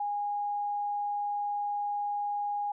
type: tone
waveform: sine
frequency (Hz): 821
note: G#5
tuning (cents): -20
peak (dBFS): -29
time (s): 0-2.72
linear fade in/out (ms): 5
effects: none